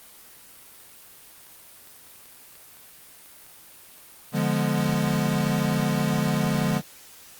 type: clicks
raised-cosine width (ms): 0.2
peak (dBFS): -33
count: 9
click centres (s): 1.467 / 1.873 / 2.067 / 2.257 / 2.554 / 2.77 / 3.26 / 3.465 / 3.982
type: chord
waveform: square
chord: D diminished seventh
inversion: none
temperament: equal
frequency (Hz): 146.83 / 174.61 / 207.7 / 246.9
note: D3 / F3 / Ab3 / Cb4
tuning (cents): 0 / 0 / 0 / 0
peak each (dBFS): -27 / -28 / -27 / -31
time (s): 4.32-6.82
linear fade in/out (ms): 50
effects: white hiss -48 dBFS RMS until 7.39 s + Opus 32 kbps